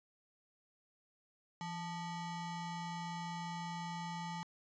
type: ring-modulated tone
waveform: square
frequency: 523.3 Hz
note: C5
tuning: in tune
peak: -38 dBFS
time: 1.61-4.43 s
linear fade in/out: 0 ms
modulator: 354 Hz
effects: resampled to 16000 Hz